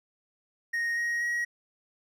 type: tone with pitch steps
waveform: triangle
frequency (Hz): 1864.7 / 1883.1 / 1901.7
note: A#6 / A#6 / A#6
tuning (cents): 0 / +17 / +34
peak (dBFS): -25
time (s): 0.73-1.45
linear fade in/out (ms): 10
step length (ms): 240
effects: none